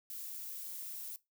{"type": "noise", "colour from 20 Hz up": "violet", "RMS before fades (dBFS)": -44, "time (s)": [0.1, 1.16], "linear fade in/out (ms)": 0, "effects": ["noise-tail reverb RT60 0.2 s tail -19 dB re dry"]}